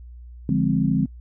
sine chord, D half-diminished seventh, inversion none, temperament equal, 146.83 / 174.61 / 207.7 / 261.6 Hz, D3 / F3 / Ab3 / C4, 0 / 0 / 0 / 0 cents, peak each -23 dBFS, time 0.49-1.06 s, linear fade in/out 2 ms, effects noise-tail reverb RT60 0.1 s tail -25 dB re dry + added 60 Hz sine -38 dBFS peak until 1.2 s

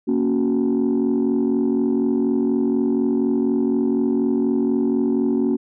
sine chord, F# major, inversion first, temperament equal, 233.1 / 277.2 / 370 Hz, A#3 / C#4 / F#4, 0 / 0 / 0 cents, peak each -19 / -19 / -21 dBFS, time 0.07-5.57 s, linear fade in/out 20 ms, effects tanh soft clip ceiling -12 dBFS

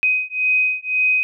sine beating tone pair, 2511 / 2512.9 Hz, D#7 / D#7, +15 / +17 cents, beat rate 1.9 Hz, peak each -19 dBFS, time 0.03-1.23 s, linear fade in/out 0 ms, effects none

